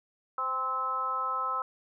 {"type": "harmonic tone with a mistuned harmonic", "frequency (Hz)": 260, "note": "C4", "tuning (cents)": -11, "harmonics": [2, 3, 4, 5], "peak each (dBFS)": [-42, -41, -33, -30], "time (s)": [0.38, 1.62], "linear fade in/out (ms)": 2, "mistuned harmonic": 3, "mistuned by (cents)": 20, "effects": []}